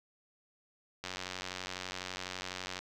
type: click train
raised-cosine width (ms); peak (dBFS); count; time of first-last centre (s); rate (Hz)
0.2; -21; 162; 1.04-2.79; 92
effects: none